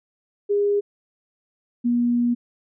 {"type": "tone pair in turn", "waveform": "sine", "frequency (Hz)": [407.6, 240.2], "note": ["G#4", "B3"], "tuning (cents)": [-32, -48], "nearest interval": "major sixth", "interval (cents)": 916, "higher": "first", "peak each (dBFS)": -17, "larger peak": "neither", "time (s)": [[0.49, 0.81], [1.84, 2.35]], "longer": "second", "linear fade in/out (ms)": 20, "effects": []}